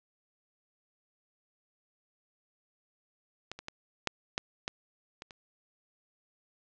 clicks, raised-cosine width 0.2 ms, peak -21 / -26 / -21 / -11 / -13 / -16 / -25 / -30 dBFS, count 8, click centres 3.516 / 3.59 / 3.684 / 4.073 / 4.379 / 4.679 / 5.221 / 5.308 s, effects low-pass 7000 Hz 12 dB/octave

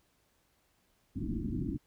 white low-pass noise, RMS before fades -35 dBFS, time 1.15-1.78 s, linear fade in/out 20 ms, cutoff 340 Hz, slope 96 dB/octave, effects pink hiss -72 dBFS RMS until 1.86 s

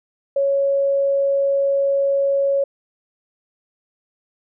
sine tone, 554.4 Hz, C#5, in tune, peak -15 dBFS, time 0.36-2.64 s, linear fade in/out 5 ms, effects none

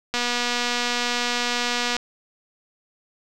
click train, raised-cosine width 0.2 ms, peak -7 dBFS, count 443, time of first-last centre 0.14-1.966 s, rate 242 Hz, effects none

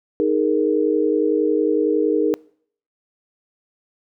sine chord, D# suspended fourth, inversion none, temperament equal, 311.1 / 415.3 / 466.2 Hz, D#4 / G#4 / A#4, 0 / 0 / 0 cents, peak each -20 dBFS, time 0.2-2.34 s, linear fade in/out 0 ms, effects noise-tail reverb RT60 0.6 s tail -25 dB re dry

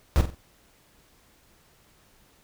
brown noise with echo, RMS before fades -18 dBFS, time 0.16-0.21 s, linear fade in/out 0 ms, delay 46 ms, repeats 3, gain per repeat -9 dB, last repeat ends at 0.348 s, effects pink hiss -60 dBFS RMS until 2.43 s

